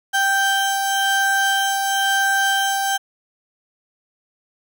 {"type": "tone pair together", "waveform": "35% pulse", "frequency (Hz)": [784, 1567], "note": ["G5", "G6"], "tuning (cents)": [0, -1], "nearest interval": "octave", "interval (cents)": 1199, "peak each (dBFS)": -18, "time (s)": [0.13, 2.98], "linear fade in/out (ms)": 20, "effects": []}